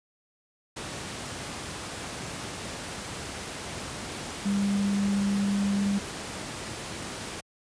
sine tone in noise, 200 Hz, G3, 35 cents sharp, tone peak -23 dBFS, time 4.45-5.99 s, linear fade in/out 10 ms, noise pink, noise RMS -36 dBFS, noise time 0.76-7.41 s, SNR +10 dB, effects high-pass 80 Hz 12 dB/octave + resampled to 22050 Hz

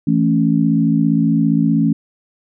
sine chord, A major, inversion second, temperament equal, 164.81 / 220 / 277.2 Hz, E3 / A3 / C#4, 0 / 0 / 0 cents, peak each -16 dBFS, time 0.07-1.93 s, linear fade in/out 5 ms, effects none

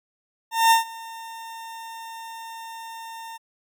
40% pulse tone with ADSR envelope, 909 Hz, A#5, 44 cents flat, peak -11 dBFS, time 0.51-3.38 s, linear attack 200 ms, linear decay 130 ms, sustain -23 dB, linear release 20 ms, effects MP3 96 kbps

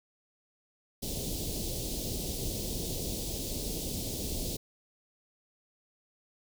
pink band-stop noise, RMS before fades -35 dBFS, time 1.02-4.57 s, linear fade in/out 10 ms, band 560 to 3600 Hz, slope 24 dB/octave, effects none

